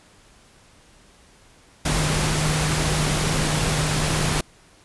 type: tone in noise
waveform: sine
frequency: 153.2 Hz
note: D#3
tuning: 27 cents flat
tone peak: -24 dBFS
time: 1.85-4.41 s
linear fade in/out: 5 ms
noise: pink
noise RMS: -23 dBFS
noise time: 1.85-4.41 s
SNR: -4 dB
effects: pink hiss -53 dBFS RMS until 4.84 s + resampled to 24000 Hz